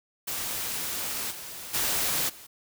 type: noise with level steps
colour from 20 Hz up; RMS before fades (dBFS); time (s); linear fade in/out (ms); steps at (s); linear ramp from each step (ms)
white; -32 / -40 / -27 / -47; 0.27-2.47; 10; 1.3 / 1.73 / 2.28; 20
effects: none

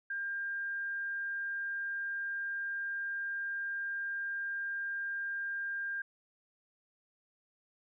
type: tone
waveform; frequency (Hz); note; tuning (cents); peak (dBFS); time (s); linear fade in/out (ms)
sine; 1600; G6; +35; -34; 0.1-6.02; 5
effects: none

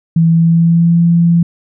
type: tone with pitch glide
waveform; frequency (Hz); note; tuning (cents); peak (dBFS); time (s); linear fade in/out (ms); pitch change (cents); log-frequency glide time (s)
sine; 164.81 to 169.74; E3 to F3; 0 to -49; -6; 0.16-1.43; 5; +51; 0.27-1
effects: none

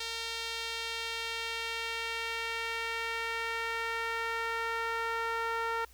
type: tone with band-pass filter sweep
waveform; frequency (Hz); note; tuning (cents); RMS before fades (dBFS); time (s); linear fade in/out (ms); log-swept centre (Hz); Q
sawtooth; 457.6; A#4; -32; -35; 0-5.85; 5; 4000 to 1300; 1.4
effects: added 60 Hz sine -57 dBFS peak until 5.93 s + white hiss -61 dBFS RMS until 5.93 s

